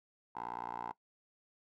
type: tone with band-pass filter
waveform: 10% pulse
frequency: 59.1 Hz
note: A#1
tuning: 24 cents sharp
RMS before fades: -42 dBFS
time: 0.35-0.92 s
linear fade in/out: 10 ms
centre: 920 Hz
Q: 5.3
effects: noise-tail reverb RT60 0.1 s tail -19 dB re dry